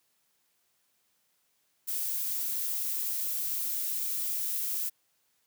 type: noise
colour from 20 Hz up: violet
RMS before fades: -32 dBFS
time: 1.87-4.9 s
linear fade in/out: 20 ms
effects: white hiss -73 dBFS RMS until 5.46 s + high-pass 80 Hz 12 dB/octave